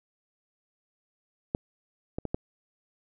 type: clicks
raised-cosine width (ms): 2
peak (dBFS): -13 / -18 / -18 / -14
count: 4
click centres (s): 1.549 / 2.185 / 2.253 / 2.345
effects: none